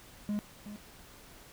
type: tone with echo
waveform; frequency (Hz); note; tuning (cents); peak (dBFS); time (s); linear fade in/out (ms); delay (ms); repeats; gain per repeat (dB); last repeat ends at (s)
triangle; 207.7; G#3; 0; -28; 0.29-0.39; 0; 370; 1; -11; 0.76
effects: pink hiss -54 dBFS RMS until 1.52 s